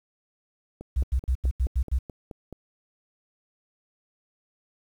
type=click train; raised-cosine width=2 ms; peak=-25 dBFS; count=9; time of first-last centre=0.81-2.527 s; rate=4.66 Hz
type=tone bursts; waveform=sine; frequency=63.8 Hz; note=C2; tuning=43 cents flat; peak=-20 dBFS; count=7; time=0.96-1.989 s; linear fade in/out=10 ms; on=75 ms; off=84 ms
effects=9-bit